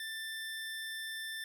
25% pulse tone, 1776 Hz, A6, 16 cents sharp, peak -35 dBFS, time 0-1.44 s, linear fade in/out 2 ms, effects none

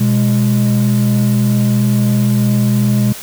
triangle tone pair together, 123.47 / 206.5 Hz, B2 / G#3, 0 / -10 cents, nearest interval major sixth, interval 890 cents, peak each -10 dBFS, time 0-3.13 s, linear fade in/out 10 ms, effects tanh soft clip ceiling -3 dBFS + white hiss -30 dBFS RMS until 3.22 s

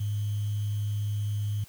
sine tone with sample-and-hold, 103.83 Hz, G#2, in tune, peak -26 dBFS, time 0-1.64 s, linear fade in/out 5 ms, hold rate 3150 Hz, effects white hiss -54 dBFS RMS until 1.68 s + high-pass 60 Hz 12 dB/octave

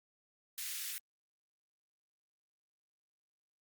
white high-pass noise, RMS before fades -41 dBFS, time 0.58-0.98 s, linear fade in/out 0 ms, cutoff 1700 Hz, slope 24 dB/octave, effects Opus 48 kbps

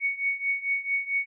sine tone with tremolo, 2227 Hz, C#7, 7 cents sharp, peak -21 dBFS, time 0-1.26 s, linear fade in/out 50 ms, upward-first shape triangle, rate 4.5 Hz, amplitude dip 90%, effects none

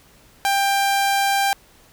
sawtooth tone, 792 Hz, G5, 18 cents sharp, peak -13 dBFS, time 0.45-1.53 s, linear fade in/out 0 ms, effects pink hiss -52 dBFS RMS until 1.92 s

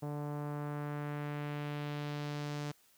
sawtooth tone with low-pass filter sweep, 146.83 Hz, D3, in tune, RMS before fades -39 dBFS, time 0.02-2.72 s, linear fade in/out 10 ms, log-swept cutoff 800 to 6700 Hz, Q 1.2, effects white hiss -67 dBFS RMS until 2.97 s

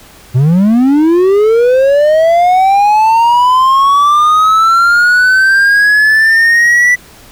triangle linear sweep, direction up, 119.1 to 1975.5 Hz, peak -3 dBFS, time 0.34-6.96 s, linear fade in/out 20 ms, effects pink hiss -38 dBFS RMS until 7.31 s

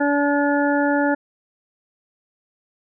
harmonic tone, 287.2 Hz, D4, 39 cents flat, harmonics 1 / 2 / 3 / 5 / 6, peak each -19 / -22 / -24 / -26 / -27 dBFS, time 0-1.15 s, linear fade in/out 10 ms, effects none

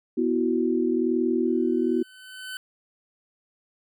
sine chord, B suspended fourth, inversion none, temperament just, 246.9 / 329.3 / 370.4 Hz, B3 / E4 / F#4, 0 / -2 / +2 cents, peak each -25 dBFS, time 0.17-2.03 s, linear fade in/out 10 ms
25% pulse tone with exponential growth, 1516 Hz, F#6, 42 cents sharp, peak -28 dBFS, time 1.46-2.57 s, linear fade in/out 1 ms, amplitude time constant 240 ms
effects none

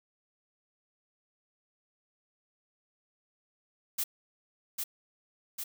blue noise with echo, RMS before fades -31 dBFS, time 3.98-4.04 s, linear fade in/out 10 ms, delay 800 ms, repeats 2, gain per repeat -3 dB, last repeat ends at 5.64 s, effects none

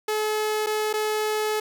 sawtooth tone with dropouts, 428.4 Hz, A4, 46 cents flat, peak -19 dBFS, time 0.08-1.6 s, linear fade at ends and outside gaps 5 ms, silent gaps 0.663-0.668 / 0.93-0.937 s, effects none

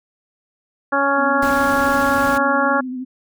harmonic tone, 278.4 Hz, C#4, 8 cents sharp, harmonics 1 / 2 / 3 / 4 / 5 / 6, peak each -24 / -21 / -22 / -21 / -20 / -24 dBFS, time 0.92-2.81 s, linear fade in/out 10 ms
sine tone with vibrato, 254.8 Hz, C4, 46 cents flat, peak -24 dBFS, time 1.17-3.05 s, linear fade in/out 20 ms, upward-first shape sine, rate 12 Hz, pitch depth 35 cents each way
pink noise, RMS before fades -30 dBFS, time 1.42-2.38 s, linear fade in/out 5 ms
effects none

